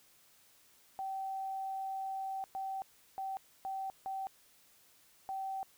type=tone bursts at uneven times; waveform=sine; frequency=772 Hz; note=G5; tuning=27 cents flat; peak=-36 dBFS; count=6; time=0.99-2.44 / 2.55-2.82 / 3.18-3.37 / 3.65-3.9 / 4.06-4.27 / 5.29-5.63 s; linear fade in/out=0 ms; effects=white hiss -65 dBFS RMS until 5.77 s